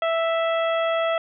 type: harmonic tone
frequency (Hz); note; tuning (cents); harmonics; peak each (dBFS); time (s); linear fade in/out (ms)
659.3; E5; 0; 1 / 2 / 3 / 4 / 5; -21 / -27 / -32 / -35 / -35; 0.02-1.18; 2
effects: none